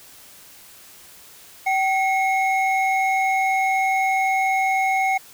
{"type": "tone pair together", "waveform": "triangle", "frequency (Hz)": [768, 2172], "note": ["G5", "C#7"], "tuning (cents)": [-36, -36], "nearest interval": "octave + tritone", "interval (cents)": 1800, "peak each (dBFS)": [-17, -21], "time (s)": [1.66, 5.18], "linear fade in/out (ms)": 10, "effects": ["white hiss -46 dBFS RMS until 5.33 s"]}